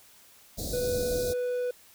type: band-stop noise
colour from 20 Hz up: pink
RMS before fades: -34 dBFS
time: 0.57-1.34 s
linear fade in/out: 20 ms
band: 710 to 3700 Hz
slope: 96 dB/octave
type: tone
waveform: triangle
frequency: 494 Hz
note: B4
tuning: in tune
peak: -25 dBFS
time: 0.73-1.71 s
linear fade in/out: 5 ms
effects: white hiss -56 dBFS RMS until 1.94 s